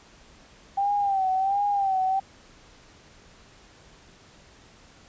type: tone with vibrato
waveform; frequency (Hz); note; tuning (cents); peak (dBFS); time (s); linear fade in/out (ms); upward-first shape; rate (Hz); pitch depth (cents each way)
sine; 784; G5; 0; -21; 0.77-2.2; 10; sine; 1.4; 73
effects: pink hiss -53 dBFS RMS until 5.08 s + resampled to 16000 Hz